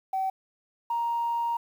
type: tone pair in turn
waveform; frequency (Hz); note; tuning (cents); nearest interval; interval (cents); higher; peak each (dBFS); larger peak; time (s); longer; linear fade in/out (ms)
sine; 765 / 936.3; G5 / A#5; -42 / +7; minor third; 349; second; -24; neither; 0.13-0.3 / 0.9-1.57; second; 5
effects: tanh soft clip ceiling -21 dBFS + 9-bit